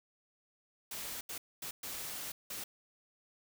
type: noise bursts at uneven times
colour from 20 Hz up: white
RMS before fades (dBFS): -42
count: 5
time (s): 0.91-1.21 / 1.29-1.38 / 1.62-1.71 / 1.83-2.32 / 2.5-2.64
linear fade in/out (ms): 5
effects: none